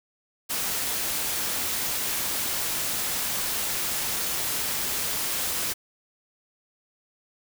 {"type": "noise", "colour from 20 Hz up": "white", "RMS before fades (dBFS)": -28, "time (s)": [0.49, 5.74], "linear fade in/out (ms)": 20, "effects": []}